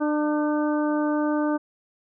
harmonic tone with a mistuned harmonic, 299.5 Hz, D4, 34 cents sharp, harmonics 1 / 2 / 3 / 4 / 5, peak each -22 / -28 / -32 / -34 / -36 dBFS, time 0-1.58 s, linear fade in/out 20 ms, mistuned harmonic 5, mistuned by +25 cents, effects none

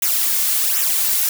blue noise with flanger, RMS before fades -18 dBFS, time 0.02-1.29 s, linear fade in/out 2 ms, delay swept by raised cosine 0.21 to 3.11 ms, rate 1.3 Hz, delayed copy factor -0.75, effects none

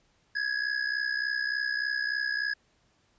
square tone with amplitude modulation, 1674 Hz, G#6, 13 cents sharp, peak -25 dBFS, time 0.35-2.54 s, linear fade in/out 10 ms, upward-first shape sine, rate 63.4 Hz, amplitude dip 75%, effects pink hiss -68 dBFS RMS until 3.18 s + resampled to 16000 Hz

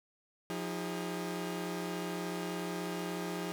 sawtooth tone cluster, 176.3 / 316.1 / 406.7 Hz, F3 / D#4 / G#4, +17 / +27 / -36 cents, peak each -35 / -37 / -37 dBFS, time 0.5-3.52 s, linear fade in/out 0 ms, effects none

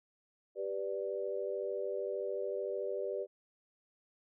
sine chord, G major, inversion none, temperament equal, 392 / 493.9 / 587.3 Hz, G4 / B4 / D5, 0 / 0 / 0 cents, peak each -38 / -39 / -39 dBFS, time 0.55-3.27 s, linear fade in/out 50 ms, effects none

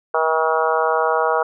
harmonic tone with a mistuned harmonic, 160 Hz, D#3, 49 cents sharp, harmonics 3 / 4 / 5 / 6 / 7 / 8 / 9, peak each -21 / -22 / -23 / -24 / -24 / -25 / -26 dBFS, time 0.14-1.43 s, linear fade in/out 5 ms, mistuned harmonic 9, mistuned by -23 cents, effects none

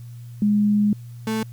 sine / 35% pulse tone pair in turn, 207.7 / 220.1 Hz, G#3 / A3, 0 / +1 cents, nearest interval minor second, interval 101 cents, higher second, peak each -15 / -20 dBFS, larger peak first, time 0.42-0.93 / 1.27-1.43 s, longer first, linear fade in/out 2 ms, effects added 119 Hz sine -35 dBFS peak until 1.52 s + white hiss -57 dBFS RMS until 1.52 s

